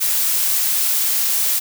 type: noise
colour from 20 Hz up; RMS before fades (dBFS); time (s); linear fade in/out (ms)
blue; -18; 0-1.6; 20
effects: none